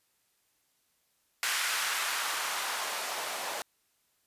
blue noise with band-pass filter sweep, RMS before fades -33 dBFS, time 1.43-3.62 s, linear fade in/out 0 ms, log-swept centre 1600 to 640 Hz, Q 1.3, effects white hiss -73 dBFS RMS until 4.26 s + resampled to 32000 Hz

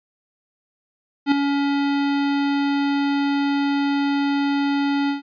square tone with ADSR envelope, 282.1 Hz, C#4, 30 cents sharp, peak -12 dBFS, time 1.26-5.22 s, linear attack 58 ms, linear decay 4 ms, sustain -7 dB, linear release 130 ms, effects resampled to 11025 Hz

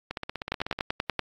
two click trains, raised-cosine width 0.3 ms, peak -10 / -16 dBFS, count 8 / 12, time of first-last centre 0.52-1.193 / 0.11-0.789 s, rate 10.4 / 16.2 Hz, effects AAC 64 kbps

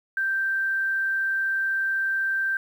sine tone, 1568 Hz, G6, in tune, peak -22 dBFS, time 0.17-2.57 s, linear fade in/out 2 ms, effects 9-bit

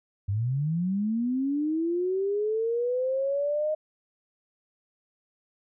sine linear sweep, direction up, 94.3 to 622.3 Hz, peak -24 dBFS, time 0.28-3.75 s, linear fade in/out 10 ms, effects none

